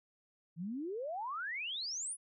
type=exponential sweep; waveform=sine; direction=up; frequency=155.56 to 10460 Hz; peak=-37 dBFS; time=0.56-2.17 s; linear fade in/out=50 ms; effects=none